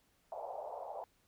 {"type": "band-pass noise", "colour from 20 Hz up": "white", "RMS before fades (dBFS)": -44, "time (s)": [0.32, 1.04], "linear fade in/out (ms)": 0, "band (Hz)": [510, 850], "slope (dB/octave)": 48, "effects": ["pink hiss -73 dBFS RMS until 1.27 s"]}